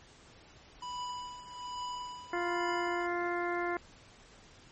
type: tone with tremolo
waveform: square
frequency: 987.8 Hz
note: B5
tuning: in tune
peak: -36 dBFS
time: 0.82-3.07 s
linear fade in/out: 5 ms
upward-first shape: triangle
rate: 1.2 Hz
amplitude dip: 80%
type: harmonic tone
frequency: 349.2 Hz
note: F4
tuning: in tune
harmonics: 1 / 2 / 3 / 4 / 5 / 6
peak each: -34 / -37 / -39 / -40 / -41 / -42 dBFS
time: 2.33-3.77 s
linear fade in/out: 2 ms
effects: pink hiss -57 dBFS RMS until 4.71 s + MP3 32 kbps